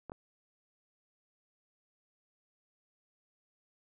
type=clicks; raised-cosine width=1 ms; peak=-28 dBFS; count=2; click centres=0.097 / 0.119 s; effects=none